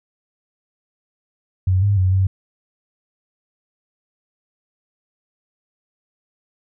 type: tone with pitch steps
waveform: sine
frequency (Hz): 93.1 / 101.1 / 92.9 / 95.2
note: F#2 / G#2 / F#2 / F#2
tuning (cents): +11 / -46 / +7 / +50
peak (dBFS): -13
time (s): 1.67-2.27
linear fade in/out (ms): 5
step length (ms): 150
effects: none